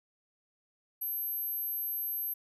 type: tone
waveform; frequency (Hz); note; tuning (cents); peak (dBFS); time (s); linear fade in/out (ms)
sine; 12440; G9; -14; -32; 1.01-2.34; 10
effects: none